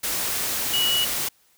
sine tone in noise, 2927 Hz, F#7, 19 cents flat, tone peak -20 dBFS, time 0.73-1.05 s, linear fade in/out 10 ms, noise white, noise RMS -26 dBFS, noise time 0.03-1.29 s, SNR +3 dB, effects white hiss -61 dBFS RMS until 1.57 s

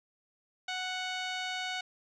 15% pulse tone with low-pass filter, 740 Hz, F#5, in tune, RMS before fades -36 dBFS, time 0.68-1.81 s, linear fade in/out 5 ms, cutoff 4700 Hz, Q 4.2, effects none

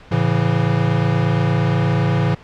square chord, A major, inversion none, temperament equal with one note detuned, 110 / 138.59 / 166.92 Hz, A2 / C#3 / E3, 0 / 0 / +22 cents, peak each -20 dBFS, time 0.11-2.35 s, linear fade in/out 10 ms, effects pink hiss -43 dBFS RMS until 2.43 s + low-pass 3000 Hz 12 dB/octave

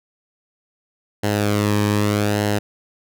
sawtooth tone with flanger, 103.83 Hz, G#2, in tune, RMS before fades -19 dBFS, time 1.23-2.59 s, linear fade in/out 10 ms, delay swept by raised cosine 0.84 to 1.45 ms, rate 0.82 Hz, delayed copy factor -0.6, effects none

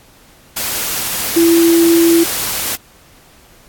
sine tone in noise, 335.3 Hz, E4, 30 cents sharp, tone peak -7 dBFS, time 1.36-2.24 s, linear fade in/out 10 ms, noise white, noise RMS -19 dBFS, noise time 0.56-2.76 s, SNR +9 dB, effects pink hiss -46 dBFS RMS until 3.68 s + AAC 64 kbps

